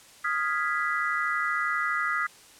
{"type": "chord", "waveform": "sine", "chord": "F half-diminished seventh", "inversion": "third", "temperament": "equal", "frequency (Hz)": [1244.5, 1396.9, 1661.2, 1975.5], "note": ["Eb6", "F6", "Ab6", "Cb7"], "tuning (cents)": [0, 0, 0, 0], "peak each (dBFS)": [-29, -31, -32, -30], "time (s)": [0.24, 2.27], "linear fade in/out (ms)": 10, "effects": ["white hiss -52 dBFS RMS until 2.59 s", "low-pass 10000 Hz 12 dB/octave"]}